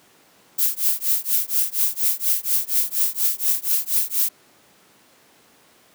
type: noise with tremolo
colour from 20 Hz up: violet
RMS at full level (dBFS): -17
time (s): 0.58-4.29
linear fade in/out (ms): 10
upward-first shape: triangle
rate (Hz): 4.2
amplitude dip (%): 100
effects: pink hiss -54 dBFS RMS until 5.94 s + high-pass 200 Hz 12 dB/octave